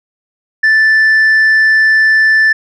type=tone; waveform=sine; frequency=1760 Hz; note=A6; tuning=in tune; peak=-3 dBFS; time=0.63-2.53 s; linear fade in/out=10 ms; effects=tanh soft clip ceiling -5 dBFS